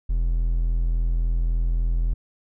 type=tone; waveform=triangle; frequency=41.79 Hz; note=E1; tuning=24 cents sharp; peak=-17 dBFS; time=0.09-2.14 s; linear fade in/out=10 ms; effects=none